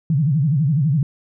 sine tone with vibrato, 146.83 Hz, D3, in tune, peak -14 dBFS, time 0.1-1.03 s, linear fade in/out 2 ms, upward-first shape sine, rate 12 Hz, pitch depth 220 cents each way, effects none

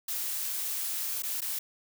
blue noise with dropouts, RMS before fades -33 dBFS, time 0.08-1.59 s, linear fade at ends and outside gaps 5 ms, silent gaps 1.223-1.233 / 1.407-1.417 s, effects none

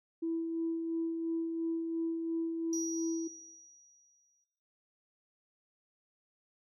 sine tone with tremolo, 329.6 Hz, E4, in tune, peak -30 dBFS, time 0.22-3.28 s, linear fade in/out 10 ms, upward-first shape sine, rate 2.9 Hz, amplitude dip 40%
sine tone with exponential decay, 5780 Hz, F#8, 41 cents flat, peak -33 dBFS, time 2.73-4.44 s, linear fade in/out 1 ms, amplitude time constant 370 ms
effects noise-tail reverb RT60 0.9 s tail -19 dB re dry + tanh soft clip ceiling -25 dBFS

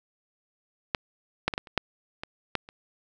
clicks, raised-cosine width 0.3 ms, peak -8 / -7 / -14 / -12 / -30 / -6 / -18 / -9 / -28 dBFS, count 9, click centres 0.948 / 1.48 / 1.538 / 1.579 / 1.672 / 1.777 / 2.235 / 2.553 / 2.689 s, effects none

